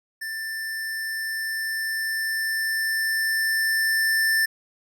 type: tone with level ramp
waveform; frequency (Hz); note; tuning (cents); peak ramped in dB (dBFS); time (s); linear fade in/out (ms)
square; 1775; A6; +15; -30 to -19; 0.21-4.46; 10
effects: none